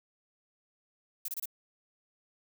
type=noise bursts; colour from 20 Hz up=violet; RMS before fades=-36 dBFS; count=4; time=1.25-1.457 s; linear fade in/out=5 ms; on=33 ms; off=25 ms; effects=none